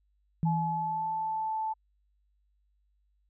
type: tone with exponential decay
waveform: sine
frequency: 163.7 Hz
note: E3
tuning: 12 cents flat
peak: -23 dBFS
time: 0.43-1.49 s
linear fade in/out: 0 ms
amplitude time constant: 230 ms
type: tone with pitch glide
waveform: sine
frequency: 854 to 876.5 Hz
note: G#5 to A5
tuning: +48 to -7 cents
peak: -29 dBFS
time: 0.45-1.74 s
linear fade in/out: 20 ms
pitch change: +45 cents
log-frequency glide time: 0.69-1.04 s
effects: added 50 Hz sine -68 dBFS peak until 3.29 s